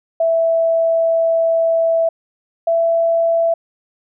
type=tone pair in turn; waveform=sine; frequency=659.3 / 666.2 Hz; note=E5 / E5; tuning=0 / +18 cents; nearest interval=unison; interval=18 cents; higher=second; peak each=-12 dBFS; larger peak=neither; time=0.2-2.09 / 2.67-3.54 s; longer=first; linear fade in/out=5 ms; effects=none